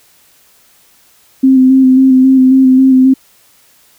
sine tone with vibrato, 261.6 Hz, C4, in tune, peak -3 dBFS, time 1.43-3.14 s, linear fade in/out 10 ms, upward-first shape square, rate 3.7 Hz, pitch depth 20 cents each way, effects white hiss -48 dBFS RMS until 3.98 s

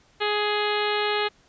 harmonic tone, 417.6 Hz, G#4, 10 cents sharp, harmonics 1 / 2 / 3 / 4 / 5 / 6 / 7 / 8 / 9 / 10, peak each -26 / -29 / -31 / -32 / -33 / -34 / -34 / -35 / -36 / -36 dBFS, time 0.2-1.29 s, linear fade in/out 20 ms, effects pink hiss -59 dBFS RMS until 1.48 s + resampled to 16000 Hz

